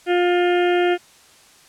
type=harmonic tone; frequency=353.6 Hz; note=F4; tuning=22 cents sharp; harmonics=1 / 2 / 4 / 5 / 6 / 7 / 8 / 9; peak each=-16 / -22 / -28 / -30 / -32 / -33 / -34 / -35 dBFS; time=0.06-0.98 s; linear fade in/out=50 ms; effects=white hiss -50 dBFS RMS until 1.68 s + low-pass 9000 Hz 12 dB/octave